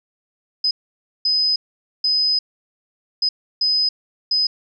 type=tone bursts at uneven times; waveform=sine; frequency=5030 Hz; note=D#8; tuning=18 cents sharp; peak=-15 dBFS; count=6; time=0.64-0.71 / 1.25-1.56 / 2.04-2.39 / 3.22-3.29 / 3.61-3.89 / 4.31-4.47 s; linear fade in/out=5 ms; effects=none